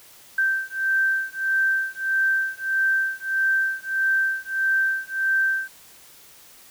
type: beating tone pair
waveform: sine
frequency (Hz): 1561 / 1562.6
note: G6 / G6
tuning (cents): -8 / -6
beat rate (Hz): 1.6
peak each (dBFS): -23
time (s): 0.38-5.68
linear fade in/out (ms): 5
effects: white hiss -49 dBFS RMS until 6.7 s